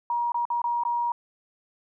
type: tone with dropouts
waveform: sine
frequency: 951 Hz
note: A#5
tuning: 34 cents sharp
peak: -23 dBFS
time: 0.1-1.12 s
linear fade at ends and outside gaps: 2 ms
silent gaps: 0.32-0.344 / 0.453-0.502 / 0.618-0.641 / 0.836-0.851 s
effects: none